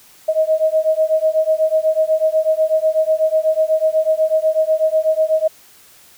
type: beating tone pair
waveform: sine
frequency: 627 / 635.1 Hz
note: D#5 / D#5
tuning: +13 / +35 cents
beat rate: 8.1 Hz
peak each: -16 dBFS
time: 0.28-5.48 s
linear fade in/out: 10 ms
effects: white hiss -47 dBFS RMS until 6.17 s